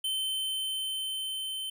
square tone with level ramp, 3082 Hz, G7, 30 cents flat, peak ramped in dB -29 to -34 dBFS, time 0.04-1.7 s, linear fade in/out 5 ms, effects none

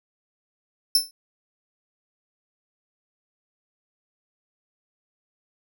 sawtooth tone with exponential decay, 5310 Hz, E8, 12 cents sharp, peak -10 dBFS, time 0.95-1.11 s, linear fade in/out 2 ms, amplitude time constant 34 ms, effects none

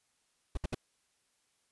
brown noise bursts, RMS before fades -32 dBFS, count 3, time 0.55-0.747 s, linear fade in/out 5 ms, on 23 ms, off 64 ms, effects white hiss -75 dBFS RMS until 1.71 s + resampled to 24000 Hz

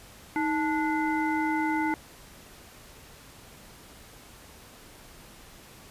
harmonic tone with a mistuned harmonic, 292.6 Hz, D4, 6 cents flat, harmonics 1 / 3 / 5 / 7, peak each -27 / -29 / -35 / -34 dBFS, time 0.36-1.94 s, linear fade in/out 0 ms, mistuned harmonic 1, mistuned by +120 cents, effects pink hiss -50 dBFS RMS until 5.9 s + resampled to 32000 Hz

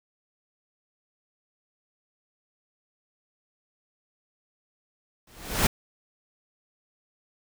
pink noise with exponential growth, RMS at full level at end -18 dBFS, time 5.27-5.67 s, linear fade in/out 5 ms, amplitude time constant 86 ms, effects none

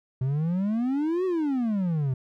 triangle exponential two-way sweep, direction up then down, 126 to 381.4 to 126 Hz, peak -21 dBFS, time 0.21-2.14 s, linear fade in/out 5 ms, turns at 1.25 s, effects none

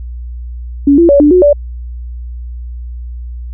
sine tone with pitch steps, 282.6 / 339.5 / 566 / 295.1 / 363.8 / 580 Hz, C#4 / F4 / C#5 / D4 / F#4 / D5, +34 / -49 / +36 / +8 / -29 / -22 cents, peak -3 dBFS, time 0.87-1.53 s, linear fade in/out 5 ms, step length 110 ms, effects added 60 Hz sine -21 dBFS peak until 3.53 s

